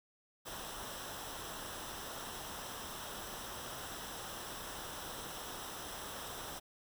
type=noise with comb filter; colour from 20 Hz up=pink; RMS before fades=-45 dBFS; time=0.45-6.6 s; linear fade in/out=20 ms; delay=0.44 ms; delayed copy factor=-0.6; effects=none